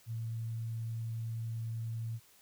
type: tone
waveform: sine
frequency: 113.8 Hz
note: A#2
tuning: 41 cents flat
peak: -35 dBFS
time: 0.06-2.2 s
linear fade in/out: 50 ms
effects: white hiss -63 dBFS RMS until 2.41 s